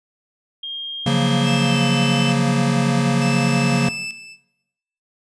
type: tone with pitch glide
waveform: sine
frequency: 3222 to 3048 Hz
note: G7 to G7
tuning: +47 to -49 cents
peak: -26 dBFS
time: 0.63-2.31 s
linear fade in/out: 5 ms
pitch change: -96 cents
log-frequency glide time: 1.56-1.83 s
type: chord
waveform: square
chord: Gb major seventh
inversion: second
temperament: equal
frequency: 138.59 / 174.61 / 185 / 233.1 Hz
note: Db3 / F3 / Gb3 / Bb3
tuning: 0 / 0 / 0 / 0 cents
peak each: -20 / -24 / -25 / -21 dBFS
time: 1.06-3.89 s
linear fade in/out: 5 ms
type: tone with tremolo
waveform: sawtooth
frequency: 2637 Hz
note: E7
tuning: in tune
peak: -23 dBFS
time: 1.43-4.37 s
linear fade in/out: 50 ms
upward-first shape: square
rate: 0.56 Hz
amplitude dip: 75%
effects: noise-tail reverb RT60 0.9 s tail -18 dB re dry + resampled to 22050 Hz